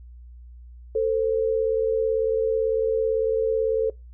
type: tone pair together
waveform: sine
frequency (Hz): 445.3 / 523.3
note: A4 / C5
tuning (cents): +21 / 0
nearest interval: minor third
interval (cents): 279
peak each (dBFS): -20 / -26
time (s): 0.95-3.9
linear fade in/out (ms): 5
effects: noise-tail reverb RT60 0.2 s tail -21 dB re dry + added 60 Hz sine -41 dBFS peak until 4.13 s